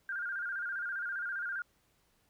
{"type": "tone with vibrato", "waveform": "sine", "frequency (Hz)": 1500, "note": "F#6", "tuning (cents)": 23, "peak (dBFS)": -34, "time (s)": [0.09, 1.62], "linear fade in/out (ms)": 2, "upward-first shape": "square", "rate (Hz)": 15, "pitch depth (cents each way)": 88, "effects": ["pink hiss -72 dBFS RMS until 2.29 s"]}